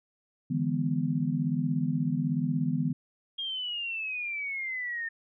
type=chord; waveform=sine; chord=E dominant seventh; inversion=third; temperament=just; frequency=148.33 / 164.81 / 206 / 247.2 Hz; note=D3 / E3 / G#3 / B3; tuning=+18 / 0 / -14 / +2 cents; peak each=-31 / -30 / -35 / -30 dBFS; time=0.5-2.93 s; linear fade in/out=10 ms
type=exponential sweep; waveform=sine; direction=down; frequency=3253 to 1810 Hz; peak=-31 dBFS; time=3.38-5.09 s; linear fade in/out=10 ms
effects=none